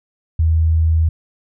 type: tone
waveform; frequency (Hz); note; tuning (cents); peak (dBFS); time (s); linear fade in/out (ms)
sine; 80.6; E2; -38; -11; 0.39-1.09; 5
effects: none